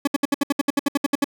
40% pulse tone bursts, 282.7 Hz, C#4, 34 cents sharp, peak -15 dBFS, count 14, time 0.05-1.244 s, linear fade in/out 5 ms, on 24 ms, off 66 ms, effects none

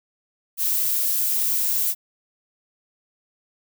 violet noise, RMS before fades -22 dBFS, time 0.57-1.95 s, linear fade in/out 50 ms, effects none

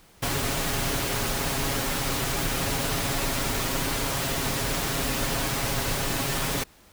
pink noise with comb filter, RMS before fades -27 dBFS, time 0.22-6.64 s, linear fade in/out 10 ms, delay 7.3 ms, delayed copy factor +0.55, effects pink hiss -55 dBFS RMS until 6.92 s

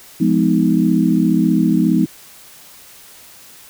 sine chord, F half-diminished seventh, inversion none, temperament just, 174.61 / 209.5 / 251.4 / 314.3 Hz, F3 / Ab3 / Cb4 / Eb4, 0 / +15 / +31 / +18 cents, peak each -17 dBFS, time 0.2-2.06 s, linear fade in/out 10 ms, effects white hiss -42 dBFS RMS until 3.69 s

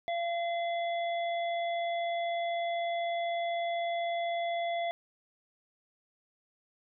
harmonic tone, 684 Hz, F5, 36 cents flat, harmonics 1 / 3 / 5, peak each -30 / -40 / -44 dBFS, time 0.08-4.91 s, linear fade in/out 0 ms, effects none

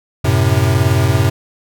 square chord, F# diminished, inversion none, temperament equal, 92.5 / 110 / 130.81 Hz, F#2 / A2 / C3, 0 / 0 / 0 cents, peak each -16 dBFS, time 0.24-1.3 s, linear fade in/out 10 ms, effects none

